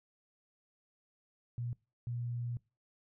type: tone bursts at uneven times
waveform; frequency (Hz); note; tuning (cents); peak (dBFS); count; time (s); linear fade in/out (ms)
sine; 120; B2; -49; -35; 2; 1.58-1.73 / 2.07-2.57; 0
effects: noise-tail reverb RT60 0.3 s tail -23 dB re dry